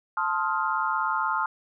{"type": "chord", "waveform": "sine", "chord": "F dominant seventh", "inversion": "first", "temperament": "equal with one note detuned", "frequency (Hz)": [880, 1046.5, 1260.4, 1396.9], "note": ["A5", "C6", "Eb6", "F6"], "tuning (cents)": [0, 0, 22, 0], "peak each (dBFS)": -29, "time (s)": [0.17, 1.46], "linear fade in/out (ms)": 2, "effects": []}